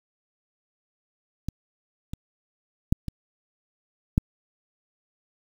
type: clicks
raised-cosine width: 5 ms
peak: -16 / -20 / -6 / -18 / -6 dBFS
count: 5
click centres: 1.486 / 2.135 / 2.925 / 3.083 / 4.179 s
effects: 7-bit